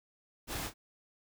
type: noise with echo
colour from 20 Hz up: pink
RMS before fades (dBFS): -38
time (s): 0.47-0.71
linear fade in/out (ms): 50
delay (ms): 30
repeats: 1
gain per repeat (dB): -11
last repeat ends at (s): 0.74
effects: none